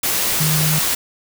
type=tone in noise; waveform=sine; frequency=154.5 Hz; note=D#3; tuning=12 cents flat; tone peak=-17 dBFS; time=0.4-0.79 s; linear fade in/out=5 ms; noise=white; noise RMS=-19 dBFS; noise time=0.03-0.95 s; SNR=-1 dB; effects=none